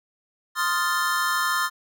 square chord, F dominant seventh, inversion second, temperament equal, 1046.5 / 1244.5 / 1396.9 / 1760 Hz, C6 / Eb6 / F6 / A6, 0 / 0 / 0 / 0 cents, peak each -28 dBFS, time 0.55-1.7 s, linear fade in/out 50 ms, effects none

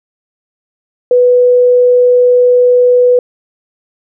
sine tone, 493.9 Hz, B4, in tune, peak -4 dBFS, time 1.11-3.19 s, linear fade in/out 2 ms, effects none

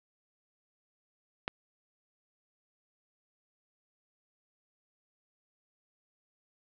click, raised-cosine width 0.3 ms, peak -15 dBFS, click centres 1.479 s, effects low-pass 4000 Hz 12 dB/octave

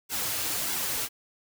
white noise with flanger, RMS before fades -30 dBFS, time 0.09-1.09 s, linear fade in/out 50 ms, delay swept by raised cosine 1.6 to 5.5 ms, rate 1.6 Hz, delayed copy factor -0.65, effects none

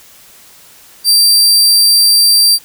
sawtooth tone, 4699 Hz, D8, in tune, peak -3 dBFS, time 1.04-2.59 s, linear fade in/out 50 ms, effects white hiss -41 dBFS RMS until 2.64 s

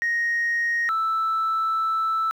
sine tone pair in turn, 1870 / 1319.5 Hz, A#6 / E6, +5 / +1 cents, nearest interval tritone, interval 604 cents, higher first, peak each -19 dBFS, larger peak neither, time 0.02-0.89 / 0.89-2.31 s, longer second, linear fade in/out 0 ms, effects tanh soft clip ceiling -18 dBFS + 9-bit

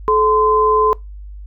sine tone pair together, 431.6 / 1030 Hz, A4 / C6, -33 / -28 cents, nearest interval octave + minor third, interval 1505 cents, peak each -14 / -13 dBFS, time 0.08-0.93 s, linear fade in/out 0 ms, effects noise-tail reverb RT60 0.2 s tail -23 dB re dry + added 50 Hz sine -30 dBFS peak until 1.46 s

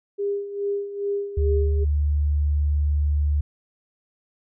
sine tone with tremolo, 403.2 Hz, G4, 49 cents sharp, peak -21 dBFS, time 0.18-1.85 s, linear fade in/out 20 ms, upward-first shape sine, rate 2.4 Hz, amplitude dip 70%
sine tone, 73.42 Hz, D2, in tune, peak -18 dBFS, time 1.37-3.41 s, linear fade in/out 5 ms
effects none

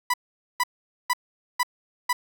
30% pulse tone bursts, 987.8 Hz, B5, in tune, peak -17 dBFS, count 5, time 0.1-2.13 s, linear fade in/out 5 ms, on 38 ms, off 460 ms, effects none

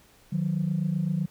sine tone pair together, 154.9 / 182.76 Hz, D#3 / F#3, -7 / -21 cents, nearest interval minor third, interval 286 cents, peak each -26 dBFS, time 0.32-1.26 s, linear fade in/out 10 ms, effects tanh soft clip ceiling -18 dBFS + pink hiss -58 dBFS RMS until 1.3 s

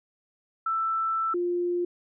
sine tone pair in turn, 1327 / 351.5 Hz, E6 / F4, +11 / +11 cents, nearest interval octave + major seventh, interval 2300 cents, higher first, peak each -24 dBFS, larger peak neither, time 0.66-1.34 / 1.34-1.85 s, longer first, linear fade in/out 5 ms, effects none

